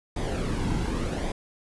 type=noise with flanger; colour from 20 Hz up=brown; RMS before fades=-28 dBFS; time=0.16-1.32 s; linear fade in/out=5 ms; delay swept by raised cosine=0.7 to 1.7 ms; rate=0.86 Hz; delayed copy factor=-0.55; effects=resampled to 24000 Hz